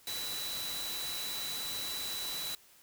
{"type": "tone in noise", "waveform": "sine", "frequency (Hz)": 3952, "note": "B7", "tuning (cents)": 0, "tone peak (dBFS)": -38, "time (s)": [0.07, 2.55], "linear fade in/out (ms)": 2, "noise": "white", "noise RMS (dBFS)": -40, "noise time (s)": [0.07, 2.55], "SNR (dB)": -1, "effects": ["white hiss -61 dBFS RMS until 2.82 s"]}